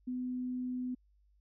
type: tone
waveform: sine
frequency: 251.4 Hz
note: B3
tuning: 31 cents sharp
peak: -34 dBFS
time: 0.07-0.95 s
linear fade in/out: 10 ms
effects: added 50 Hz sine -65 dBFS peak until 1.4 s